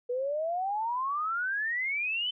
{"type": "exponential sweep", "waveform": "sine", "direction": "up", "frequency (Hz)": [480.6, 3078], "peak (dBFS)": -28, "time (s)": [0.09, 2.31], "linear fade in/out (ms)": 10, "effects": []}